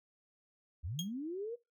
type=linear sweep; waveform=sine; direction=up; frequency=65.8 to 488 Hz; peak=-37 dBFS; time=0.83-1.56 s; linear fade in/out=20 ms
type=tone with exponential decay; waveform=30% pulse; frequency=3252 Hz; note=G#7; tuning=37 cents flat; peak=-30 dBFS; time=0.99-1.11 s; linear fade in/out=1 ms; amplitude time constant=24 ms
effects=noise-tail reverb RT60 0.2 s tail -19 dB re dry